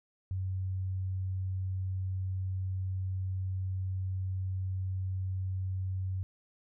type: tone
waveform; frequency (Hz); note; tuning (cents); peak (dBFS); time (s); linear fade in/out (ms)
sine; 94; F#2; +28; -31; 0.31-6.23; 0
effects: none